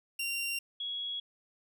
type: tone pair in turn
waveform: sawtooth / sine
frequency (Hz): 2766 / 3335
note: F7 / G#7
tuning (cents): -17 / +7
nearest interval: minor third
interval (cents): 324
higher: second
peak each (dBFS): -29 / -34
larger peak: first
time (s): 0.19-0.59 / 0.8-1.2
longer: neither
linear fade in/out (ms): 5
effects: none